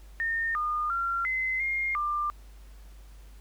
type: tone with pitch steps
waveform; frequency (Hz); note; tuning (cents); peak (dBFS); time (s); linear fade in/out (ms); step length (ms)
sine; 1826 / 1217 / 1374 / 2051 / 2127 / 1191; A#6 / D#6 / F6 / C7 / C7 / D6; -36 / -39 / -29 / -35 / +28 / +24; -26; 0.2-2.3; 0; 350
effects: added 50 Hz sine -46 dBFS peak until 3.4 s + pink hiss -60 dBFS RMS until 3.4 s